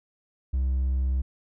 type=tone with hard clipping; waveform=sine; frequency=65.41 Hz; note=C2; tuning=in tune; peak=-23 dBFS; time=0.53-1.22 s; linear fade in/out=10 ms; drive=2 dB; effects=none